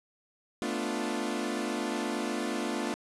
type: chord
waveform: sawtooth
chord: B half-diminished seventh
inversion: third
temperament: equal with one note detuned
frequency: 220 / 248.4 / 293.7 / 349.2 Hz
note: A3 / B3 / D4 / F4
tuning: 0 / +10 / 0 / 0 cents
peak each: -32 dBFS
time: 0.62-2.94 s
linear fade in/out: 0 ms
effects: resampled to 24000 Hz + 9-bit